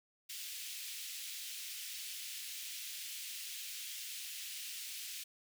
pink high-pass noise, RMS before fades -45 dBFS, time 0.29-5.24 s, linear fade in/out 10 ms, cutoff 2500 Hz, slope 24 dB/octave, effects none

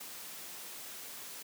white noise with ADSR envelope, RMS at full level -43 dBFS, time 0-1.43 s, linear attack 11 ms, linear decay 5 ms, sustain -3 dB, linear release 10 ms, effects high-pass 150 Hz 12 dB/octave

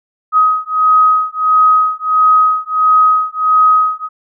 sine beating tone pair, 1260 / 1261.5 Hz, D#6 / D#6, +21 / +23 cents, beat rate 1.5 Hz, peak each -11 dBFS, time 0.32-4.09 s, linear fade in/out 50 ms, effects none

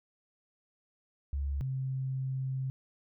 sine tone pair in turn, 70 / 132.14 Hz, C#2 / C3, +18 / +17 cents, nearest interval major seventh, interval 1099 cents, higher second, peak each -30 / -31 dBFS, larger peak first, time 1.33-1.61 / 1.61-2.7 s, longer second, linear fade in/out 0 ms, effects none

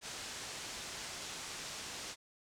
white low-pass noise, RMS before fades -45 dBFS, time 0.01-2.16 s, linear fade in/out 50 ms, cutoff 7600 Hz, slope 24 dB/octave, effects none

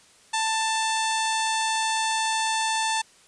harmonic tone, 886 Hz, A5, 12 cents sharp, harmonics 1 / 2 / 3 / 4 / 5 / 6 / 7 / 8 / 9 / 10, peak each -25 / -31 / -33 / -32 / -35 / -40 / -36 / -39 / -40 / -35 dBFS, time 0.33-3.02 s, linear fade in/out 10 ms, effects white hiss -55 dBFS RMS until 3.27 s + resampled to 22050 Hz

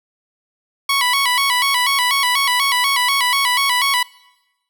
15% pulse tone with vibrato, 1046.5 Hz, C6, in tune, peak -8 dBFS, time 0.89-4.03 s, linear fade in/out 5 ms, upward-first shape square, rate 4.1 Hz, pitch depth 100 cents each way, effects noise-tail reverb RT60 1.0 s tail -23 dB re dry

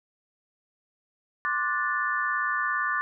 sine chord, D dominant seventh, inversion third, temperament just, 1057.2 / 1174.7 / 1468.3 / 1762 Hz, C6 / D6 / F#6 / A6, +18 / 0 / -14 / +2 cents, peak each -34 / -29 / -31 / -28 dBFS, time 1.45-3.01 s, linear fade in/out 0 ms, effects none

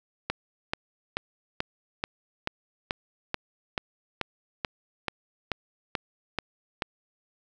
click train, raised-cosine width 0.3 ms, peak -11 dBFS, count 16, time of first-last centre 0.3-6.822 s, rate 2.3 Hz, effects none

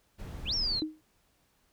brown noise, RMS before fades -39 dBFS, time 0.18-0.81 s, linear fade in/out 20 ms
sine exponential two-way sweep, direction up then down, 2217 to 5630 to 3917 Hz, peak -28 dBFS, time 0.45-0.83 s, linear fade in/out 50 ms, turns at 0.54 s
sine tone with exponential decay, 311.1 Hz, D#4, in tune, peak -25 dBFS, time 0.82-1.01 s, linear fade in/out 0 ms, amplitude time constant 40 ms
effects pink hiss -70 dBFS RMS until 1.72 s

